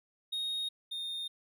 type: tone pair in turn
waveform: triangle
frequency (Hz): 3729 / 3665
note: A#7 / A#7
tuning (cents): 0 / -30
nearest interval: unison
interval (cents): 30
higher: first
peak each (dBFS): -31 / -34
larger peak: first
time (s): 0.32-0.69 / 0.91-1.28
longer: neither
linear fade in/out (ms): 10
effects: none